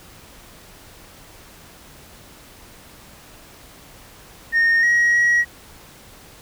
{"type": "tone with pitch steps", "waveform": "sine", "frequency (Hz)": [1841, 1897, 1908], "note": ["A#6", "A#6", "A#6"], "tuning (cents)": [-22, 30, 40], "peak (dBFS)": -11, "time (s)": [4.52, 5.45], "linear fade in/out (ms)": 50, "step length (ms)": 310, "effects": ["tanh soft clip ceiling -12 dBFS", "pink hiss -45 dBFS RMS until 6.41 s"]}